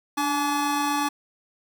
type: tone cluster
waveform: square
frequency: 292.4 / 849 / 1153 / 1715 Hz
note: D4 / G#5 / D6 / A6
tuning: -7 / +38 / -32 / -45 cents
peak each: -28 / -27 / -29 / -36 dBFS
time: 0.17-1.09 s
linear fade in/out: 10 ms
effects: none